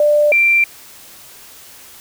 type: tone pair in turn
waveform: sine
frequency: 593 / 2359 Hz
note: D5 / D7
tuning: +17 / +7 cents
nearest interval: 2 octaves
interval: 2390 cents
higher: second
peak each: -9 dBFS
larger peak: neither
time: 0-0.32 / 0.32-0.64 s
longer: neither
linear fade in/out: 2 ms
effects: white hiss -40 dBFS RMS until 2 s